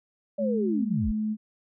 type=tone with pitch glide; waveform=sine; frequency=213.9 to 215.1 Hz; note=A3 to A3; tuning=-49 to -39 cents; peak=-25 dBFS; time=0.38-1.37 s; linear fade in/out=50 ms; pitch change=+10 cents; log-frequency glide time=0.93-1.17 s
type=linear sweep; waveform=sine; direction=down; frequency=587.3 to 30.87 Hz; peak=-26 dBFS; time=0.38-1.12 s; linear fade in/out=10 ms
effects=none